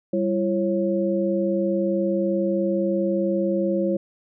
sine tone cluster, 196.7 / 339.7 / 545 Hz, G3 / F4 / C#5, +6 / -48 / -29 cents, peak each -24 dBFS, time 0.13-3.97 s, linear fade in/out 5 ms, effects none

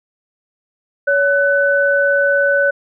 sine tone pair together, 563.7 / 1500 Hz, C#5 / F#6, +29 / +23 cents, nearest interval octave + perfect fourth, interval 1694 cents, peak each -14 dBFS, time 1.07-2.71 s, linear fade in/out 10 ms, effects none

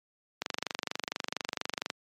click train, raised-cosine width 0.2 ms, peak -13 dBFS, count 37, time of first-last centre 0.42-1.901 s, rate 24.3 Hz, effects high-pass 200 Hz 12 dB/octave + MP3 96 kbps

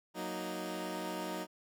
15% pulse chord, D# minor, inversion first, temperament equal, 185 / 233.1 / 311.1 Hz, F#3 / A#3 / D#4, 0 / 0 / 0 cents, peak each -35 / -39 / -34 dBFS, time 0.14-1.47 s, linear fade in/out 50 ms, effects none

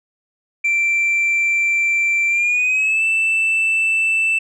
sine tone with pitch glide, 2349 to 2652 Hz, D7 to E7, 0 to +10 cents, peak -12 dBFS, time 0.64-4.39 s, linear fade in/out 10 ms, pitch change +210 cents, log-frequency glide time 2.28-3.04 s, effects tanh soft clip ceiling -13 dBFS

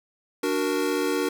square chord, D augmented, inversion none, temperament equal, 293.7 / 370 / 466.2 Hz, D4 / F#4 / A#4, 0 / 0 / 0 cents, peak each -28 dBFS, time 0.43-1.29 s, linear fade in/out 5 ms, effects none

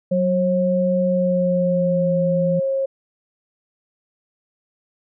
sine tone, 540 Hz, C#5, 45 cents flat, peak -18 dBFS, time 0.11-2.86 s, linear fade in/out 10 ms
sine tone with pitch glide, 185 to 170.63 Hz, F#3 to F3, 0 to -40 cents, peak -19 dBFS, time 0.11-2.6 s, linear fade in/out 10 ms, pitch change -140 cents, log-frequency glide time 1.06-2.14 s
effects none

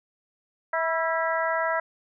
harmonic tone with a mistuned harmonic, 325.6 Hz, E4, 21 cents flat, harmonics 2 / 3 / 4 / 5 / 6, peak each -27 / -29 / -30 / -31 / -32 dBFS, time 0.73-1.8 s, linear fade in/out 5 ms, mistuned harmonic 4, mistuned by +38 cents, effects none

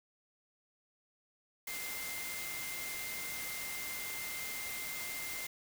sine tone in noise, 2093 Hz, C7, in tune, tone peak -43 dBFS, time 1.67-5.47 s, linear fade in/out 5 ms, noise white, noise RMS -42 dBFS, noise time 1.67-5.47 s, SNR -4 dB, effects none

